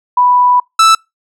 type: tone pair in turn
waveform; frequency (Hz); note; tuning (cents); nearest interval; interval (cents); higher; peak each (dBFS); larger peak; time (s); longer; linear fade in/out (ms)
sine / 45% pulse; 987.8 / 1318.6; B5 / E6; 0 / 0; perfect fourth; 500; second; -6 / -4; second; 0.17-0.6 / 0.79-0.95; first; 5
effects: noise-tail reverb RT60 0.2 s tail -26 dB re dry + low-pass 9000 Hz 12 dB/octave